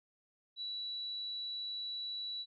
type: tone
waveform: sine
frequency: 3934 Hz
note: B7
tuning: 7 cents flat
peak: -38 dBFS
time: 0.56-2.46 s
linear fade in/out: 50 ms
effects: none